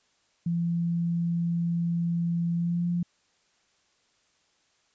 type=tone with pitch glide; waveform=sine; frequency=170 to 173.77 Hz; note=F3 to F3; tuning=-46 to -8 cents; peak=-24 dBFS; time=0.46-3.03 s; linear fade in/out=5 ms; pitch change=+38 cents; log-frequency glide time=2.54-2.88 s; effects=white hiss -68 dBFS RMS until 4.94 s + resampled to 16000 Hz